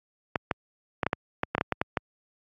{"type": "clicks", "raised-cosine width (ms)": 0.5, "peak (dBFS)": -9, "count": 12, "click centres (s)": [0.358, 0.512, 1.032, 1.066, 1.131, 1.434, 1.55, 1.581, 1.611, 1.723, 1.815, 1.972], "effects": ["high-pass 80 Hz 12 dB/octave", "AAC 48 kbps"]}